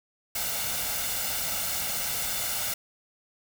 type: noise with comb filter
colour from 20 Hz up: white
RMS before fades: -30 dBFS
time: 0.35-2.74 s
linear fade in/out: 5 ms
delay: 1.4 ms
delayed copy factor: +0.6
effects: none